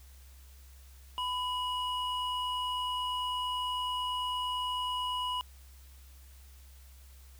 triangle tone pair together, 999 / 2908 Hz, B5 / F#7, +20 / -31 cents, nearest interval octave + tritone, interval 1849 cents, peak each -31 / -34 dBFS, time 1.18-5.41 s, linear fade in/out 0 ms, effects added 66 Hz sine -51 dBFS peak until 7.39 s + white hiss -61 dBFS RMS until 7.39 s

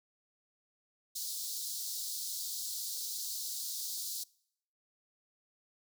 pink high-pass noise, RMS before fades -39 dBFS, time 1.15-4.24 s, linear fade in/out 10 ms, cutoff 4000 Hz, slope 48 dB/octave, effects noise-tail reverb RT60 0.7 s tail -24 dB re dry

